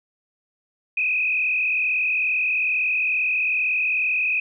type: tone with frequency modulation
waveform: sine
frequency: 2512 Hz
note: D#7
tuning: 16 cents sharp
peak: -19 dBFS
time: 0.97-4.4 s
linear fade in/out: 5 ms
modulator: 42.3 Hz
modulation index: 1.9
effects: none